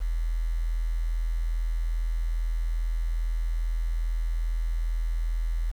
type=tone with quantisation; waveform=sine; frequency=41.2 Hz; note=E1; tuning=in tune; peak=-24 dBFS; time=0-5.72 s; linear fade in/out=20 ms; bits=8; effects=none